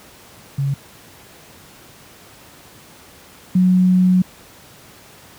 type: tone pair in turn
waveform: sine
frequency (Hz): 138.59 / 183.35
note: C#3 / F#3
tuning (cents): 0 / -15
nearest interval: perfect fourth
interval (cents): 485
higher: second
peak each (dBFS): -16 / -10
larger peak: second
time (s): 0.58-0.74 / 3.55-4.22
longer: second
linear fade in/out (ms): 5
effects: pink hiss -44 dBFS RMS until 5.38 s + high-pass 80 Hz 12 dB/octave